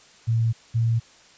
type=tone pair in turn; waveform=sine; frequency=114.2 / 114.93 Hz; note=A#2 / A#2; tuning=-35 / -24 cents; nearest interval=unison; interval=11 cents; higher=second; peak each=-18 dBFS; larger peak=neither; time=0.27-0.53 / 0.74-1 s; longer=neither; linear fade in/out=20 ms; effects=white hiss -52 dBFS RMS until 1.37 s + resampled to 16000 Hz